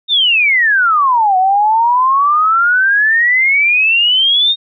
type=exponential two-way sweep; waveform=sine; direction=down then up; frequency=3729 to 734 to 3729 Hz; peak=-8 dBFS; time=0.08-4.56 s; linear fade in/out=50 ms; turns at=1.37 s; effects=none